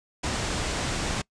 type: low-pass noise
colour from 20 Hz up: pink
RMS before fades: -29 dBFS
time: 0.23-1.22 s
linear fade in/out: 10 ms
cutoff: 8800 Hz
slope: 48 dB/octave
effects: noise-tail reverb RT60 0.1 s tail -24 dB re dry